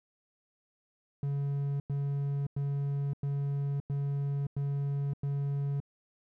triangle tone bursts, 140.9 Hz, C#3, 29 cents sharp, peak -27 dBFS, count 7, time 1.23-5.802 s, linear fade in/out 2 ms, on 570 ms, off 97 ms, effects none

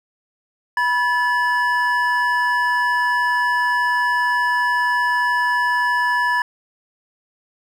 triangle tone pair together, 979 / 1724.3 Hz, B5 / A6, -15 / -35 cents, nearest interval minor seventh, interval 980 cents, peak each -17 dBFS, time 0.77-6.42 s, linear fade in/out 2 ms, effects none

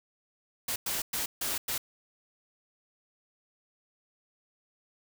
white noise bursts at uneven times, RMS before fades -32 dBFS, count 5, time 0.68-0.76 / 0.86-1.02 / 1.13-1.26 / 1.41-1.58 / 1.68-1.78 s, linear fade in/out 5 ms, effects none

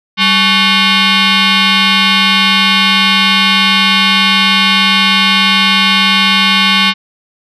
sine tone with frequency modulation, 460.8 Hz, A#4, 20 cents flat, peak -5 dBFS, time 0.17-6.94 s, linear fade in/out 50 ms, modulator 655 Hz, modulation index 5.6, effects tanh soft clip ceiling -4 dBFS

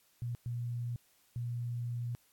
sine tone bursts at uneven times, 120 Hz, B2, 49 cents flat, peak -34 dBFS, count 3, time 0.22-0.35 / 0.46-0.96 / 1.36-2.15 s, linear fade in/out 0 ms, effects white hiss -69 dBFS RMS until 2.32 s + AAC 64 kbps

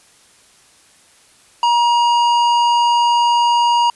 sine tone with hard clipping, 950 Hz, A#5, 33 cents sharp, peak -13 dBFS, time 1.63-3.9 s, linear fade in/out 2 ms, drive 11 dB, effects white hiss -50 dBFS RMS until 3.95 s + resampled to 24000 Hz

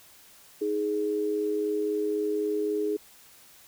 sine tone pair together, 313.7 / 417.5 Hz, D#4 / G#4, +14 / +9 cents, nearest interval perfect fourth, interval 495 cents, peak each -31 / -26 dBFS, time 0.61-2.97 s, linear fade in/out 10 ms, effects white hiss -54 dBFS RMS until 3.67 s

